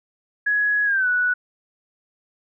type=tone with pitch glide; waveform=sine; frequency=1676 to 1476 Hz; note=G#6 to F#6; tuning=+15 to -5 cents; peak=-17 dBFS; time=0.46-1.34 s; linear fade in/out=10 ms; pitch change=-220 cents; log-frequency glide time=0.85-1.08 s; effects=none